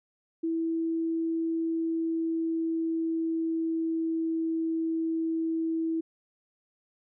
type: tone with pitch glide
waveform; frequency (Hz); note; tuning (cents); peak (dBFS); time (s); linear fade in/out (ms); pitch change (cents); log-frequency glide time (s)
sine; 328 to 325.5; E4 to E4; -9 to -22; -26; 0.43-6.01; 10; -13; 1.56-4.5
effects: none